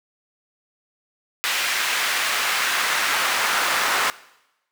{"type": "noise with high-pass filter sweep", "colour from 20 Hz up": "brown", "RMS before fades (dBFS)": -22, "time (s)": [1.44, 4.1], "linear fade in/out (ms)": 0, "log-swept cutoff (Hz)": [2000, 1200], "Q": 1.1, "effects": ["noise-tail reverb RT60 0.9 s tail -20 dB re dry"]}